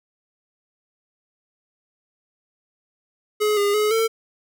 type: tone with pitch steps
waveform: square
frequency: 422.9 / 407 / 423.6 / 448.9 Hz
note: G#4 / G#4 / G#4 / A4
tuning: +31 / -35 / +34 / +35 cents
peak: -18 dBFS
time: 3.4-4.08 s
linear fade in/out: 20 ms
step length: 170 ms
effects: none